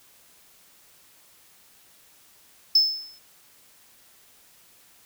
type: tone with exponential decay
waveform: triangle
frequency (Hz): 5250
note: E8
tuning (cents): -8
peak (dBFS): -11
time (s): 2.75-3.19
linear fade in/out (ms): 5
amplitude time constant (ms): 95
effects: white hiss -56 dBFS RMS until 5.05 s